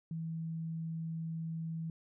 sine tone, 162.9 Hz, E3, 20 cents flat, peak -36 dBFS, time 0.11-1.9 s, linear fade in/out 2 ms, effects none

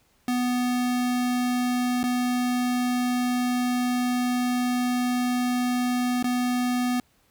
square tone with dropouts, 247.4 Hz, B3, 3 cents sharp, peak -23 dBFS, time 0.28-7 s, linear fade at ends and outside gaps 2 ms, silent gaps 2.031-2.038 / 6.227-6.242 s, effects pink hiss -64 dBFS RMS until 7.3 s

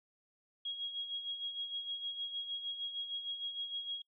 sine tone with tremolo, 3295 Hz, G#7, 14 cents flat, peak -35 dBFS, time 0.65-4.02 s, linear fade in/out 5 ms, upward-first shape sine, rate 6.5 Hz, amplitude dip 60%, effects noise-tail reverb RT60 0.1 s tail -25 dB re dry

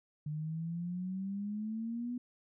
sine exponential sweep, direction up, 149.1 to 247.9 Hz, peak -35 dBFS, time 0.26-2.18 s, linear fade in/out 5 ms, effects none

